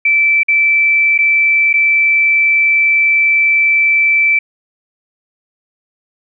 sine tone with dropouts, 2325 Hz, D7, 18 cents flat, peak -8 dBFS, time 0.05-4.39 s, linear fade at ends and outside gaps 5 ms, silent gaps 0.433-0.483 / 1.179-1.187 / 1.73-1.738 s, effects none

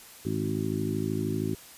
harmonic tone with a mistuned harmonic, 53 Hz, G#1, 36 cents sharp, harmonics 2 / 3 / 4 / 5 / 6 / 7, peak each -34 / -34 / -34 / -34 / -34 / -34 dBFS, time 0.25-1.55 s, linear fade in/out 5 ms, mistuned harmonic 2, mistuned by -40 cents, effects white hiss -49 dBFS RMS until 1.77 s + resampled to 32000 Hz

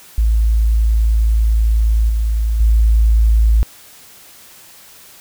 sine tone with level steps, 55.1 Hz, A1, 3 cents sharp, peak -10 / -13 / -8 dBFS, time 0.18-3.63 s, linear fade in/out 0 ms, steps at 2.09 / 2.6 s, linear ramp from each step 5 ms, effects white hiss -42 dBFS RMS until 5.2 s

